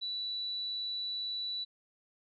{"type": "tone", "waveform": "sine", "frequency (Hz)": 3951, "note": "B7", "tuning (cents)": 0, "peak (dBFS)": -34, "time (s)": [0.01, 1.65], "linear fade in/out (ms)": 20, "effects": []}